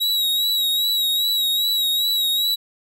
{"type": "tone with vibrato", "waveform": "45% pulse", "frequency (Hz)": 3846, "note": "B7", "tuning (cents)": -47, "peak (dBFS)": -17, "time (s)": [0, 2.56], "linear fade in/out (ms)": 20, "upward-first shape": "sine", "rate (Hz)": 2.5, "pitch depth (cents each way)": 43, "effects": []}